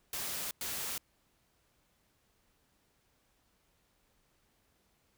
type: noise bursts at uneven times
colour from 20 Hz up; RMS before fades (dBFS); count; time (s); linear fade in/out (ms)
white; -38; 2; 0.13-0.51 / 0.61-0.98; 2
effects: pink hiss -73 dBFS RMS until 5.17 s

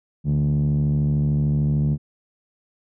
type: tone with low-pass filter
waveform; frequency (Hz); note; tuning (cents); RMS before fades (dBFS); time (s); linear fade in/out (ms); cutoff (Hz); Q
5% pulse; 73.42; D2; 0; -20; 0.24-1.98; 50; 170; 8
effects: none

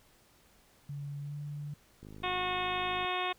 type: tone with pitch glide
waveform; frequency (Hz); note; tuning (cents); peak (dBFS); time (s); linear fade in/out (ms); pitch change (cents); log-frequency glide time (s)
sine; 142.8 to 146.39; D3 to D3; -48 to -5; -37; 0.89-1.74; 5; +43; 1.2-1.36
type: click train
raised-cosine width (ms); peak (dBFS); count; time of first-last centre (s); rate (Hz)
3; -36; 54; 2.03-3.047; 52.1
type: harmonic tone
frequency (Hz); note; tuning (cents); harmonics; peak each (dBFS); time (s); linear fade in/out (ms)
364.1; F#4; -28; 1 / 2 / 3 / 4 / 5 / 6 / 7 / 8 / 9 / 10; -39 / -36 / -36 / -45 / -43 / -42 / -39 / -46 / -44 / -42; 2.23-3.33; 10
effects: pink hiss -64 dBFS RMS until 3.38 s

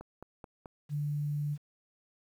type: click train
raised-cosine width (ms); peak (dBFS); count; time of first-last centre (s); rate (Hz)
1; -31; 4; 0.01-0.658; 4.63
type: tone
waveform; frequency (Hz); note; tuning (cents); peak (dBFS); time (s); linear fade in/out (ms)
sine; 146.83; D3; 0; -30; 0.89-1.58; 50
effects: 10-bit

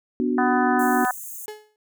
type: chord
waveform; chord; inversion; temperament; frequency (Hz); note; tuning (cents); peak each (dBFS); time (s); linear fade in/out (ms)
sine; B minor; none; equal; 246.9 / 293.7 / 370; B3 / D4 / F#4; 0 / 0 / 0; -22 / -26 / -26; 0.2-1.05; 0
type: harmonic tone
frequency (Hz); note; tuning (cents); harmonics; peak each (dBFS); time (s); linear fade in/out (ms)
250; B3; +21; 3 / 4 / 5 / 6 / 7; -22 / -28 / -28 / -28 / -30; 0.38-1.11; 2
type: high-pass noise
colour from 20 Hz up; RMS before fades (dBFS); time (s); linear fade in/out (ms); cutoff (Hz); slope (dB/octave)
white; -36; 0.79-1.46; 5; 6300; 96
type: tone with exponential decay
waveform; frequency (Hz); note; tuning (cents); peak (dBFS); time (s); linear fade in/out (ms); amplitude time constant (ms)
35% pulse; 425.3; G#4; +41; -28; 1.48-1.76; 1; 59
effects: none

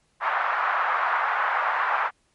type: band-pass noise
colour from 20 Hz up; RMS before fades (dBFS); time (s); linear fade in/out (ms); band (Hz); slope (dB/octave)
white; -24; 0.2-2.11; 50; 800 to 1500; 24
effects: pink hiss -67 dBFS RMS until 2.34 s + MP3 48 kbps

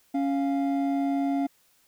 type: tone pair together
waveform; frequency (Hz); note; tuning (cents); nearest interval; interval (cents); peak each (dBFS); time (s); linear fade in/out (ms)
triangle; 277.6 / 699; C#4 / F5; +3 / +1; octave + major third; 1598; -22 / -29; 0.14-1.47; 10
effects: white hiss -64 dBFS RMS until 1.87 s

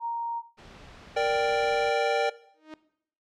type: tone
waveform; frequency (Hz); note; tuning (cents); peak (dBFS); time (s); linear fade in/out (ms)
sine; 932.3; A#5; 0; -28; 0-0.43; 50
type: noise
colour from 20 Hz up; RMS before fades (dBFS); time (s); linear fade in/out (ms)
pink; -48; 0.57-1.91; 20
type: chord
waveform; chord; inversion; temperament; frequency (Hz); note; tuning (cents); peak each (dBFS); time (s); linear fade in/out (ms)
square; G minor; first; equal; 466.2 / 587.3 / 784; Bb4 / D5 / G5; 0 / 0 / 0; -28; 1.16-2.3; 10
type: tone with exponential growth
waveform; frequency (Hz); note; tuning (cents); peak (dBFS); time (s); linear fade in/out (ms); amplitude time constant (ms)
sawtooth; 311.1; D#4; 0; -33; 2.54-2.74; 1; 42
effects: noise-tail reverb RT60 0.7 s tail -18 dB re dry + low-pass 4000 Hz 12 dB/octave

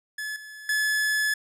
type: tone with level steps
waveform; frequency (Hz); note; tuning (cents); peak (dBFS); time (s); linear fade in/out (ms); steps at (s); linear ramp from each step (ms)
45% pulse; 1717; A6; -43; -30 / -40 / -22; 0.18-1.34; 5; 0.36 / 0.69; 2
effects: resampled to 32000 Hz

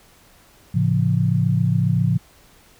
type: chord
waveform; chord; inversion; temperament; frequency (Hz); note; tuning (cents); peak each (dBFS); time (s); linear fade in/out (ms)
sine; A augmented; none; just; 110 / 137.5 / 171.88; A2 / C#3 / E#3; 0 / -14 / -27; -20; 0.74-2.18; 10
effects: pink hiss -52 dBFS RMS until 2.79 s

